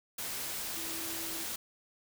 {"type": "tone in noise", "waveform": "sine", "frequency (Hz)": 329, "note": "E4", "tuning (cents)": -3, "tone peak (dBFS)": -46, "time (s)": [0.76, 1.44], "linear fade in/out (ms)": 5, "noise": "white", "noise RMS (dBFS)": -38, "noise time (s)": [0.18, 1.56], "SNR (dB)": -11, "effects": []}